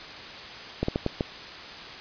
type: slowing click train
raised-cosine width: 2 ms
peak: -11 dBFS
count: 5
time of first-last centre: 0.83-1.208 s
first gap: 54 ms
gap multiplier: 1.39
effects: white hiss -40 dBFS RMS until 2 s + resampled to 11025 Hz